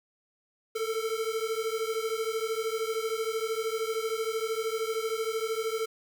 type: beating tone pair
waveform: square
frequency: 440 / 453 Hz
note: A4 / A#4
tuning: 0 / -50 cents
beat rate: 13 Hz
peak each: -32 / -33 dBFS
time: 0.75-5.86 s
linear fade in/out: 10 ms
effects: 9-bit